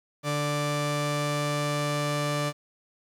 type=tone pair together; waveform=sawtooth; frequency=146.82 / 587.3 Hz; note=D3 / D5; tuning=0 / 0 cents; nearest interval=2 octaves; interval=2400 cents; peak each=-24 dBFS; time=0.23-2.53 s; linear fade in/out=50 ms; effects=low-pass 11000 Hz 12 dB/octave + 10-bit